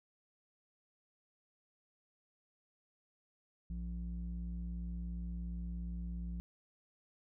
square tone with low-pass filter, 58.6 Hz, A#1, 10 cents sharp, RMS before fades -41 dBFS, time 3.7-6.4 s, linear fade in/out 0 ms, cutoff 150 Hz, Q 3.7, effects none

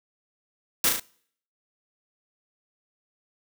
white noise with echo, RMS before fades -21 dBFS, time 0.84-0.89 s, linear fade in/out 2 ms, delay 36 ms, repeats 3, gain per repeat -4 dB, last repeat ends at 0.998 s, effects noise-tail reverb RT60 0.6 s tail -24 dB re dry

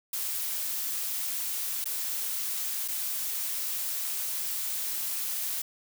blue noise with dropouts, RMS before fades -32 dBFS, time 0.13-5.62 s, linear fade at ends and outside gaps 5 ms, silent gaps 1.843-1.856 / 2.879-2.883 s, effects none

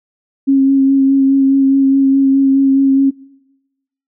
sine tone with vibrato, 271.4 Hz, C#4, 36 cents flat, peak -7 dBFS, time 0.47-3.11 s, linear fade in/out 20 ms, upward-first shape sine, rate 4.8 Hz, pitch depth 15 cents each way, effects noise-tail reverb RT60 1.0 s tail -23 dB re dry

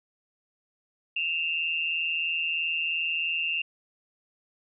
sine tone pair together, 2608 / 2771 Hz, E7 / F7, -19 / -14 cents, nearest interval minor second, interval 105 cents, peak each -31 / -27 dBFS, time 1.16-3.62 s, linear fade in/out 5 ms, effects none

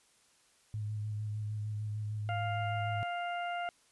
sine tone with vibrato, 106 Hz, G#2, 36 cents sharp, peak -34 dBFS, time 0.74-3.03 s, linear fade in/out 0 ms, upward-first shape square, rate 6.6 Hz, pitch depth 18 cents each way
harmonic tone, 700 Hz, F5, 4 cents sharp, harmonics 1 / 2 / 3 / 4, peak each -35 / -41 / -45 / -47 dBFS, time 2.29-3.69 s, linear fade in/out 0 ms
effects white hiss -67 dBFS RMS until 3.91 s + resampled to 24000 Hz

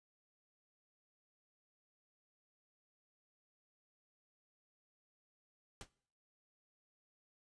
pink noise with exponential decay, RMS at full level -44 dBFS, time 5.81-5.89 s, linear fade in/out 1 ms, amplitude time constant 17 ms, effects noise-tail reverb RT60 0.6 s tail -22 dB re dry + resampled to 22050 Hz

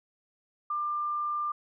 sine tone, 1193 Hz, D6, 27 cents sharp, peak -28 dBFS, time 0.7-1.52 s, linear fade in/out 5 ms, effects none

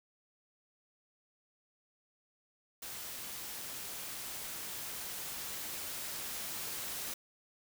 white noise with level ramp, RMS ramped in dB -44 to -40 dBFS, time 2.82-7.14 s, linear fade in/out 5 ms, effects none

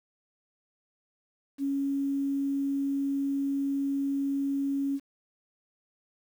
sine tone, 277.2 Hz, C#4, in tune, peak -26 dBFS, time 1.58-5 s, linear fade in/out 50 ms, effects 9-bit

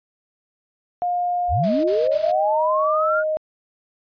sine tone with pitch glide, 710 to 621.7 Hz, F5 to D#5, +28 to -2 cents, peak -19 dBFS, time 1.02-3.37 s, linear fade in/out 0 ms, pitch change -230 cents, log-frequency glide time 1.6-1.71 s
sine linear sweep, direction up, 44.8 to 1448 Hz, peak -19 dBFS, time 1.48-3.24 s, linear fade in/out 50 ms
white noise bursts, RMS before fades -36 dBFS, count 3, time 1.63-2.32 s, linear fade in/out 10 ms, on 210 ms, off 30 ms
effects resampled to 11025 Hz

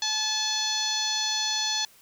harmonic tone, 863 Hz, A5, 34 cents flat, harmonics 1 / 2 / 3 / 4 / 5 / 6 / 7 / 8, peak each -35 / -36 / -40 / -30 / -29 / -37 / -32 / -41 dBFS, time 0.02-1.85 s, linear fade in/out 2 ms, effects white hiss -56 dBFS RMS until 2.01 s

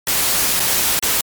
white noise with dropouts, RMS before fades -17 dBFS, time 0.07-1.21 s, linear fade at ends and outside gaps 2 ms, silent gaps 0.597-0.601 / 0.992-1.025 s, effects MP3 96 kbps

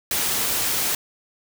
white noise, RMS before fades -23 dBFS, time 0.11-0.95 s, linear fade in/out 2 ms, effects none

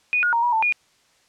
sine tone with pitch steps, 2470 / 1440 / 932 / 964 / 887 / 2440 Hz, D#7 / F#6 / A#5 / B5 / A5 / D#7, -13 / -47 / -1 / -42 / +14 / -34 cents, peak -17 dBFS, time 0.13-0.724 s, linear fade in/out 0 ms, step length 99 ms, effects white hiss -60 dBFS RMS until 1.28 s + low-pass 7000 Hz 12 dB/octave

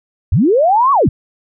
sine linear two-way sweep, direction up then down, 61.1 to 1148 to 61.1 Hz, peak -8 dBFS, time 0.32-1.09 s, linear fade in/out 5 ms, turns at 0.92 s, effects none

